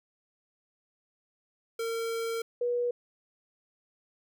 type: tone pair in turn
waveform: square / sine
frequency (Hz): 457.2 / 484.4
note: A#4 / B4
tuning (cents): -34 / -34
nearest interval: minor second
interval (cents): 100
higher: second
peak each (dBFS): -31 / -26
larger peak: second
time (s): 1.79-2.42 / 2.61-2.91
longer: first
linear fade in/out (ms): 5
effects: none